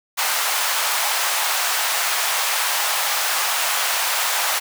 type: high-pass noise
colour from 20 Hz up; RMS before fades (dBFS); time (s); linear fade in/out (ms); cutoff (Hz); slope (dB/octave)
pink; -21; 0.17-4.6; 20; 750; 24
effects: none